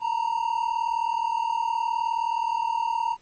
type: tone pair together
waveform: triangle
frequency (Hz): 908 / 947.2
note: A#5 / A#5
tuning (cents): -46 / +27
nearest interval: minor second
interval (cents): 73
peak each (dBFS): -24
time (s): 0-3.17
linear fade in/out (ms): 50
effects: pink hiss -60 dBFS RMS until 3.21 s + MP3 32 kbps